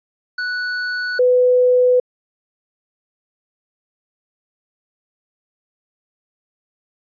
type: tone pair in turn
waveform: square / sine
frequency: 1480 / 499.1 Hz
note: F#6 / B4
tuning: 0 / +18 cents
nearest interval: octave + perfect fifth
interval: 1882 cents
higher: first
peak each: -21 / -10 dBFS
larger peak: second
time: 0.38-1.19 / 1.19-2 s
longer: neither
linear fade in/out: 5 ms
effects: resampled to 11025 Hz